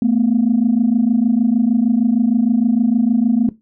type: tone pair together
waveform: sine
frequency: 220.4 / 246.9 Hz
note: A3 / B3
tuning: +3 / 0 cents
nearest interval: major second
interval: 197 cents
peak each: -14 dBFS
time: 0.02-3.49 s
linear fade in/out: 2 ms
effects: noise-tail reverb RT60 0.2 s tail -18 dB re dry + tanh soft clip ceiling -6 dBFS